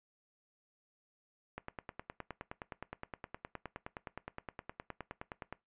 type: click train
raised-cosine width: 0.5 ms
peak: -26 dBFS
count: 39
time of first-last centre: 1.58-5.526 s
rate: 9.63 Hz
effects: noise-tail reverb RT60 0.2 s tail -20 dB re dry + resampled to 8000 Hz